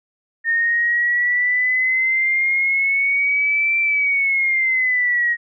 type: exponential two-way sweep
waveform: sine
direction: up then down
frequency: 1830 to 2349 to 1882 Hz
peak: -15 dBFS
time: 0.44-5.37 s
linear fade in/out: 50 ms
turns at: 3.79 s
effects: none